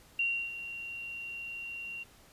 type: tone with ADSR envelope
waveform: sine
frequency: 2757 Hz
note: F7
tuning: 23 cents flat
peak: -26 dBFS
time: 0.19-2.04 s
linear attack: 4 ms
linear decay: 310 ms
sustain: -12 dB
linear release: 16 ms
effects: pink hiss -59 dBFS RMS until 2.32 s + resampled to 32000 Hz